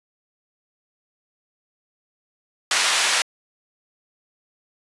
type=band-pass noise; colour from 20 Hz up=pink; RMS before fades=-20 dBFS; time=2.71-3.22 s; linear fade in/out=2 ms; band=1300 to 8400 Hz; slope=12 dB/octave; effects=resampled to 24000 Hz